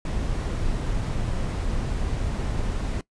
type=noise; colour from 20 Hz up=brown; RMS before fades=-26 dBFS; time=0.05-3.01 s; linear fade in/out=2 ms; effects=noise-tail reverb RT60 0.1 s tail -20 dB re dry + resampled to 22050 Hz

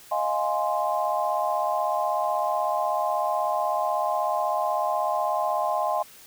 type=chord; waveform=sine; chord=F minor seventh; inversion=third; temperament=equal; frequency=622.3 / 698.5 / 830.6 / 1046.5 Hz; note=Eb5 / F5 / Ab5 / C6; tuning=0 / 0 / 0 / 0 cents; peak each=-28 dBFS; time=0.11-6.03 s; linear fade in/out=10 ms; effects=white hiss -49 dBFS RMS until 6.26 s

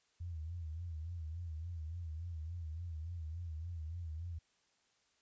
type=tone with vibrato; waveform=sine; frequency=82.41 Hz; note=E2; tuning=in tune; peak=-40 dBFS; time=0.2-4.39 s; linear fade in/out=10 ms; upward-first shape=sine; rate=3.5 Hz; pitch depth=110 cents each way; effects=white hiss -75 dBFS RMS until 5.21 s + resampled to 16000 Hz

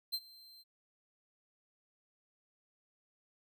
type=tone with ADSR envelope; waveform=45% pulse; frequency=4125 Hz; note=C8; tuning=25 cents flat; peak=-31 dBFS; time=0.12-0.64 s; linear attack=21 ms; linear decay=52 ms; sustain=-23 dB; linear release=33 ms; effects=none

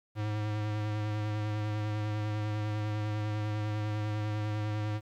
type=tone with vibrato; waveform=square; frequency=106 Hz; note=G#2; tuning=36 cents sharp; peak=-31 dBFS; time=0.15-5.01 s; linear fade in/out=50 ms; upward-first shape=sine; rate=10 Hz; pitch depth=21 cents each way; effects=low-pass 4000 Hz 12 dB/octave + 10-bit

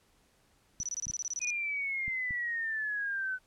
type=tone bursts; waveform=sine; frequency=5920 Hz; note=F#8; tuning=in tune; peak=-32 dBFS; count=13; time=0.8-1.503 s; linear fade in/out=0 ms; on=31 ms; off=25 ms
type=clicks; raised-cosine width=5 ms; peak=-32 dBFS; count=5; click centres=0.802 / 1.069 / 1.1 / 2.08 / 2.308 s
type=exponential sweep; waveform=sine; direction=down; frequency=2489 to 1500 Hz; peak=-31 dBFS; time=1.4-3.39 s; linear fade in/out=50 ms
effects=pink hiss -68 dBFS RMS until 3.46 s + low-pass 12000 Hz 12 dB/octave

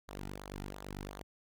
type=tone with flanger; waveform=sawtooth; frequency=49 Hz; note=G1; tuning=in tune; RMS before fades=-45 dBFS; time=0.08-1.23 s; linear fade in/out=10 ms; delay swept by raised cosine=0.36 to 1.86 ms; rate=2.8 Hz; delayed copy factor=-0.75; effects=none

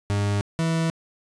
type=tone pair in turn; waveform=40% pulse; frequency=101.8 / 163.76 Hz; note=G#2 / E3; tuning=-34 / -11 cents; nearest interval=minor sixth; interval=823 cents; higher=second; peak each=-20 dBFS; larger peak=neither; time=0.1-0.41 / 0.59-0.9 s; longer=neither; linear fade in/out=0 ms; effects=resampled to 22050 Hz + 10-bit

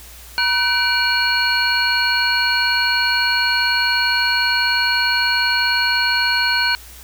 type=tone cluster; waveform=sine; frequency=960 / 1515 / 2340 / 2873 / 4336 Hz; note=B5 / F#6 / D7 / F7 / C#8; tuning=-49 / +40 / -7 / +48 / -39 cents; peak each=-24 / -19 / -23 / -26 / -19 dBFS; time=0.38-6.75 s; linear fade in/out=0 ms; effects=added 60 Hz sine -41 dBFS peak until 7.03 s + white hiss -41 dBFS RMS until 7.03 s

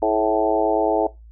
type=harmonic tone with a mistuned harmonic; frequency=109.2 Hz; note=A2; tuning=13 cents flat; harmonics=3 / 4 / 5 / 6 / 7 / 8; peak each=-24 / -22 / -24 / -21 / -24 / -26 dBFS; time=0.02-1.07 s; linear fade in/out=5 ms; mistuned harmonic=4; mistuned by=-33 cents; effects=noise-tail reverb RT60 0.2 s tail -19 dB re dry + added 56 Hz sine -41 dBFS peak until 1.31 s

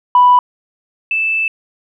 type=tone pair in turn; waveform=sine; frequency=987.8 / 2637 Hz; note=B5 / E7; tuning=0 / 0 cents; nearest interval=octave + perfect fourth; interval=1700 cents; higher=second; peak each=-4 / -13 dBFS; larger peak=first; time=0.15-0.39 / 1.11-1.48 s; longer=second; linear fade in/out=2 ms; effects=tanh soft clip ceiling -1 dBFS

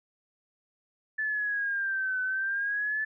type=exponential two-way sweep; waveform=sine; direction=down then up; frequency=1748 to 1506 to 1748 Hz; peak=-27 dBFS; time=1.18-3.05 s; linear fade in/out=10 ms; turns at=2.21 s; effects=none

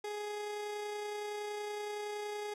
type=tone with amplitude modulation; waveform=30% pulse; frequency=416.7 Hz; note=G#4; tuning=6 cents sharp; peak=-34 dBFS; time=0.04-2.54 s; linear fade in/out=5 ms; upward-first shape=sine; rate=30.7 Hz; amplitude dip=25%; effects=low-pass 10000 Hz 12 dB/octave

